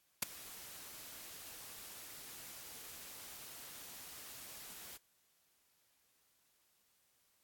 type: noise with ADSR envelope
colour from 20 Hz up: white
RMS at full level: -30 dBFS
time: 0.22-4.98 s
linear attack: 7 ms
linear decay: 10 ms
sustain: -21 dB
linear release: 19 ms
effects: white hiss -75 dBFS RMS until 7.43 s + AAC 64 kbps